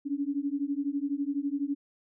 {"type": "beating tone pair", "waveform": "sine", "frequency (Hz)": [277.2, 289.2], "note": ["C#4", "D4"], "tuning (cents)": [0, -27], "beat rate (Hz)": 12, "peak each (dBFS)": -31, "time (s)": [0.05, 1.75], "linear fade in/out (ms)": 20, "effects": []}